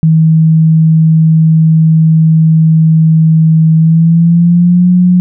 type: tone with pitch glide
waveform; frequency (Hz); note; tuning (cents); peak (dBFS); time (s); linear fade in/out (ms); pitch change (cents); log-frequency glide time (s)
sine; 160 to 179.59; D#3 to F3; +49 to +49; -3; 0.03-5.2; 0; +200; 3.76-4.89
effects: none